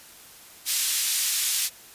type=band-pass noise; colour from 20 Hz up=white; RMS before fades=-25 dBFS; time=0.65-1.7 s; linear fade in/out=50 ms; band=2800 to 12000 Hz; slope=12 dB/octave; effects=white hiss -48 dBFS RMS until 1.94 s + resampled to 32000 Hz